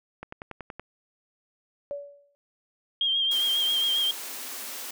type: click train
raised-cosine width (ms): 0.5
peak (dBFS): -22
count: 7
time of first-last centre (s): 0.23-0.796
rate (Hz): 10.6
type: tone with exponential decay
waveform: sine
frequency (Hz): 571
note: D5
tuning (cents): -49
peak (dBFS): -28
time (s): 1.91-2.35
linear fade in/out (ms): 0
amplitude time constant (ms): 94
type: tone with vibrato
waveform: sine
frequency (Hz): 3205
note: G7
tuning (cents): +38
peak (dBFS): -22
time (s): 3.01-4.11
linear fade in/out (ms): 2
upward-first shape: sine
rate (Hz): 7.4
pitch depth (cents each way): 37
type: high-pass noise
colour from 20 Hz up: white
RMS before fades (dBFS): -37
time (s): 3.31-4.91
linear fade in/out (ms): 5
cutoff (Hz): 220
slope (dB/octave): 96
effects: none